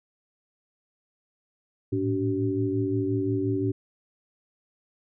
sine tone cluster, 109.1 / 114.8 / 286.9 / 380.5 Hz, A2 / A#2 / D4 / F#4, -14 / -26 / -40 / +48 cents, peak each -30 / -33 / -27 / -28 dBFS, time 1.92-3.72 s, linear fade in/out 10 ms, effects none

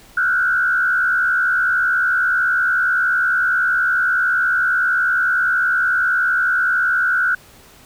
sine tone with frequency modulation, 1473 Hz, F#6, 8 cents flat, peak -14 dBFS, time 0.17-7.35 s, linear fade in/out 5 ms, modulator 70.8 Hz, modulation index 1.1, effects pink hiss -46 dBFS RMS until 7.85 s

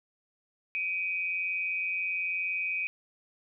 sine tone pair together, 2316 / 2497 Hz, D7 / D#7, -25 / +6 cents, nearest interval minor second, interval 131 cents, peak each -34 / -30 dBFS, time 0.75-2.87 s, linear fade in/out 0 ms, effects none

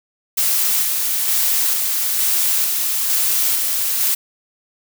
blue noise with tremolo, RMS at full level -17 dBFS, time 0.37-4.15 s, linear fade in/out 10 ms, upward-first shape square, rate 1.1 Hz, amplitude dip 25%, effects none

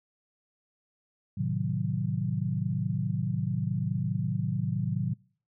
sine chord, A diminished seventh, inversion none, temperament equal, 110 / 130.81 / 155.56 / 185 Hz, A2 / C3 / Eb3 / Gb3, 0 / 0 / 0 / 0 cents, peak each -32 dBFS, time 1.37-5.14 s, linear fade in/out 10 ms, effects noise-tail reverb RT60 0.5 s tail -26 dB re dry

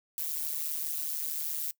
violet noise with amplitude modulation, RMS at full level -30 dBFS, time 0.18-1.71 s, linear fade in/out 0 ms, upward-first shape sine, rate 153 Hz, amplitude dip 90%, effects noise-tail reverb RT60 0.1 s tail -22 dB re dry

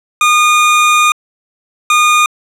25% pulse tone pair in turn, 1221 / 1221 Hz, D#6 / D#6, -33 / -33 cents, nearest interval unison, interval 0 cents, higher neither, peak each -3 dBFS, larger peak neither, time 0.21-1.12 / 1.9-2.26 s, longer first, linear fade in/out 2 ms, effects low-pass 10000 Hz 12 dB/octave

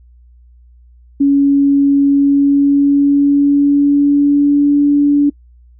sine tone with pitch glide, 280.3 to 288 Hz, C#4 to D4, +19 to -34 cents, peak -7 dBFS, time 1.2-5.3 s, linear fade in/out 10 ms, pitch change +47 cents, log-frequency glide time 2.04-4.82 s, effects noise-tail reverb RT60 0.1 s tail -25 dB re dry + added 60 Hz sine -41 dBFS peak until 5.79 s

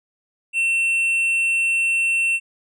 triangle tone with hard clipping, 2700 Hz, E7, 41 cents sharp, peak -18 dBFS, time 0.53-2.4 s, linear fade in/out 50 ms, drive 8 dB, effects none

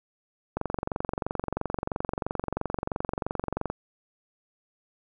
click train, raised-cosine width 1 ms, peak -14 dBFS, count 73, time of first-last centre 0.57-3.7 s, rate 23 Hz, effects none

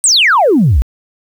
sine exponential sweep, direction down, 8870 to 51.91 Hz, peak -5 dBFS, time 0.04-0.82 s, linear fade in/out 0 ms, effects tanh soft clip ceiling -2 dBFS + 7-bit

